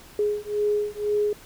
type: beating tone pair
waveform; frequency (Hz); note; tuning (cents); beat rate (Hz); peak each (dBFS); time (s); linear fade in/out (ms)
sine; 415.8 / 417.8; G#4 / G#4; +2 / +10; 2; -25; 0.19-1.33; 2
effects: pink hiss -48 dBFS RMS until 1.45 s